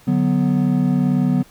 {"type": "chord", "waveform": "triangle", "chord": "B minor", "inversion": "first", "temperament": "equal", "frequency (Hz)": [146.83, 185, 246.9], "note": ["D3", "F#3", "B3"], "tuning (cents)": [0, 0, 0], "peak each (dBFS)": [-18, -17, -16], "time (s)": [0.07, 1.43], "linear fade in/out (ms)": 10, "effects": ["pink hiss -50 dBFS RMS until 1.5 s"]}